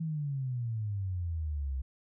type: exponential sweep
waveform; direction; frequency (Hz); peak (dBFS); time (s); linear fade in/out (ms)
sine; down; 164.81 to 64.2; -31; 0-1.82; 10
effects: none